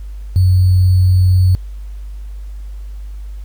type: tone with sample-and-hold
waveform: sine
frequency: 92 Hz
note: F#2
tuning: 9 cents flat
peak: -7 dBFS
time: 0.36-1.55 s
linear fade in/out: 0 ms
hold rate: 4410 Hz
effects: added 50 Hz sine -25 dBFS peak until 3.44 s + pink hiss -52 dBFS RMS until 3.44 s